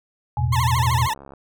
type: tone with exponential decay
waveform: sine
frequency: 840 Hz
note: G#5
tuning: 19 cents sharp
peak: -23 dBFS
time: 0.37-0.59 s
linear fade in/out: 1 ms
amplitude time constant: 47 ms
type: chord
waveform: sine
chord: E suspended fourth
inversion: none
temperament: just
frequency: 82.41 / 109.88 / 123.61 Hz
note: E2 / A2 / B2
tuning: 0 / -2 / +2 cents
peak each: -23 / -25 / -20 dBFS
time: 0.37-1.08 s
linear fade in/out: 20 ms
type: tone with vibrato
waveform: 40% pulse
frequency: 970 Hz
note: B5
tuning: 31 cents flat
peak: -20 dBFS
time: 0.52-1.14 s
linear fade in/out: 10 ms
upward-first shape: sine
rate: 13 Hz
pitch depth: 210 cents each way
type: click train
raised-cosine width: 1 ms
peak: -27 dBFS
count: 40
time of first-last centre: 0.77-1.336 s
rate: 68.9 Hz
effects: none